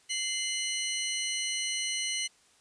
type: tone pair together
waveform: 20% pulse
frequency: 2080 / 2960 Hz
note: C7 / F#7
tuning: -11 / 0 cents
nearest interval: tritone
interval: 611 cents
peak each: -28 / -27 dBFS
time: 0.09-2.28 s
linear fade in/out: 20 ms
effects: white hiss -63 dBFS RMS until 2.6 s + resampled to 22050 Hz